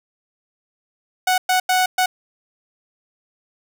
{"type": "tone bursts at uneven times", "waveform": "sawtooth", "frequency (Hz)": 740, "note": "F#5", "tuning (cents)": 0, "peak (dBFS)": -11, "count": 4, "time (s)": [[1.27, 1.38], [1.49, 1.6], [1.69, 1.86], [1.98, 2.06]], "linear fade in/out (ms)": 5, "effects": []}